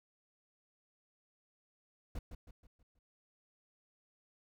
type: noise with echo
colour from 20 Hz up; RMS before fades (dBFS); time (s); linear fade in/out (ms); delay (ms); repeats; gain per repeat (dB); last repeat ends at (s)
brown; -39; 2.15-2.19; 5; 160; 5; -7; 2.99
effects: none